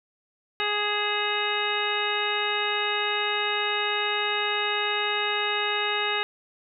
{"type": "harmonic tone with a mistuned harmonic", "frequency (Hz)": 415.3, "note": "G#4", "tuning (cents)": 0, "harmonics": [1, 2, 3, 4, 5, 6, 7, 9], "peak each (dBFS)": [-32, -32, -32, -32, -32, -32, -32, -32], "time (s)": [0.6, 6.23], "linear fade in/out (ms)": 0, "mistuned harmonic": 6, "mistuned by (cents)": 46, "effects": []}